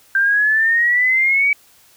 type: exponential sweep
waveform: sine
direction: up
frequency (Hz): 1568 to 2290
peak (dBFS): -12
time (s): 0.15-1.53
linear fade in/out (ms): 2
effects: white hiss -51 dBFS RMS until 1.96 s